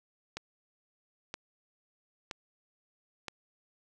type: click train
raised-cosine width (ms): 0.2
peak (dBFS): -20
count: 4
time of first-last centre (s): 0.37-3.283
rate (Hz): 1.03
effects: none